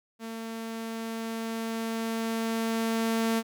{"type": "tone with level ramp", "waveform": "sawtooth", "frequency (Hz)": 226, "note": "A3", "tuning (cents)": 47, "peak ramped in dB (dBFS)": [-32, -20], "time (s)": [0.19, 3.43], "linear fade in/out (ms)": 50, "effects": []}